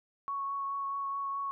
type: tone with vibrato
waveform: sine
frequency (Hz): 1108.7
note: C#6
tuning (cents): 0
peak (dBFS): -32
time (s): 0.28-1.51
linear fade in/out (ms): 0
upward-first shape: triangle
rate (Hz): 4.7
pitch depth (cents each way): 13
effects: none